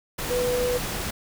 sine tone in noise, 493.9 Hz, B4, in tune, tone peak -22 dBFS, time 0.3-0.78 s, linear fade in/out 10 ms, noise pink, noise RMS -30 dBFS, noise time 0.18-1.11 s, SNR +5 dB, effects none

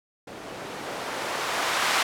violet noise with low-pass filter sweep, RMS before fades -29 dBFS, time 0.27-2.03 s, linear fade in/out 5 ms, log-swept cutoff 310 to 1300 Hz, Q 0.75, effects none

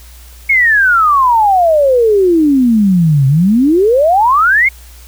sine exponential two-way sweep, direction down then up, 2219 to 130.81 to 2219 Hz, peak -6 dBFS, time 0.49-4.69 s, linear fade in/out 10 ms, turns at 3.27 s, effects added 60 Hz sine -34 dBFS peak until 5.07 s + white hiss -41 dBFS RMS until 5.07 s

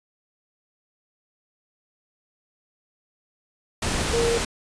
sine tone in noise, 466.2 Hz, A#4, in tune, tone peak -20 dBFS, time 4.13-4.38 s, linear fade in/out 5 ms, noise pink, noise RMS -25 dBFS, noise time 3.82-4.45 s, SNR +2 dB, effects resampled to 22050 Hz

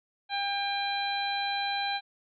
harmonic tone, 800 Hz, G5, 35 cents sharp, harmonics 1 / 2 / 3 / 4 / 5, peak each -31 / -36 / -37 / -40 / -34 dBFS, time 0.29-2.01 s, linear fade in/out 50 ms, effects none

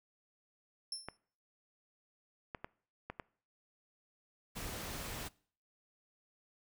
35% pulse tone with exponential decay, 5360 Hz, E8, 28 cents sharp, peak -33 dBFS, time 0.92-1.17 s, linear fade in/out 2 ms, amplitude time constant 54 ms
clicks, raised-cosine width 0.5 ms, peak -26 dBFS, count 5, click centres 1.086 / 2.548 / 2.645 / 3.1 / 3.198 s
pink noise, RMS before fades -43 dBFS, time 4.55-5.29 s, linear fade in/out 20 ms
effects noise-tail reverb RT60 0.5 s tail -23 dB re dry

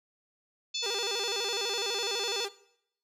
harmonic tone, 872 Hz, A5, 16 cents flat, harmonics 3 / 4 / 5 / 6 / 7 / 8, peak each -40 / -34 / -35 / -40 / -43 / -42 dBFS, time 0.74-2.46 s, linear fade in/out 10 ms
sawtooth tone with vibrato, 434.5 Hz, A4, 22 cents flat, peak -30 dBFS, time 0.82-2.49 s, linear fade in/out 20 ms, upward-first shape square, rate 12 Hz, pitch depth 150 cents each way
effects noise-tail reverb RT60 0.7 s tail -18 dB re dry + resampled to 32000 Hz

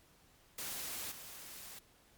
white noise with level steps, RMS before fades -42 / -50 dBFS, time 0.58-1.79 s, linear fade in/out 5 ms, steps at 1.11 s, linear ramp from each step 10 ms, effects pink hiss -66 dBFS RMS until 2.17 s + MP3 96 kbps

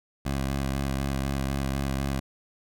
15% pulse tone with vibrato, 68 Hz, C#2, 33 cents flat, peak -20 dBFS, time 0.25-2.2 s, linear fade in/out 10 ms, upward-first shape square, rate 4 Hz, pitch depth 26 cents each way, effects none

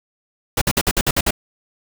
pink noise bursts, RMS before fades -17 dBFS, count 8, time 0.57-1.308 s, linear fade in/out 5 ms, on 45 ms, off 54 ms, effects none

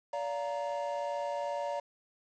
triangle chord, Bb major, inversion first, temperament equal with one note detuned, 576.2 / 698.5 / 932.3 Hz, D5 / F5 / Bb5, -33 / 0 / 0 cents, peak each -33 / -37 / -36 dBFS, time 0.13-1.8 s, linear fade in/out 5 ms, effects resampled to 16000 Hz + 9-bit

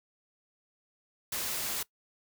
white noise, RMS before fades -34 dBFS, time 1.32-1.83 s, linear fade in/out 5 ms, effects noise-tail reverb RT60 0.1 s tail -21 dB re dry

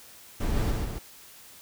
brown noise with echo, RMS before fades -27 dBFS, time 0.4-0.71 s, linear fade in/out 10 ms, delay 140 ms, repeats 2, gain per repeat -3 dB, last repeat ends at 0.99 s, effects white hiss -50 dBFS RMS until 1.61 s

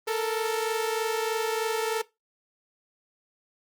sawtooth tone pair together, 440 / 463.2 Hz, A4 / A#4, 0 / -11 cents, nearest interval minor second, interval 89 cents, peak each -23 / -27 dBFS, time 0.07-2.02 s, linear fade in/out 10 ms, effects noise-tail reverb RT60 0.2 s tail -19 dB re dry + Opus 32 kbps

